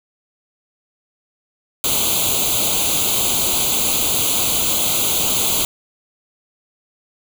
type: noise with comb filter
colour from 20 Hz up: white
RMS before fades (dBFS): -18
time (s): 1.84-5.65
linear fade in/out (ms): 2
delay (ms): 0.28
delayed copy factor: +0.95
effects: none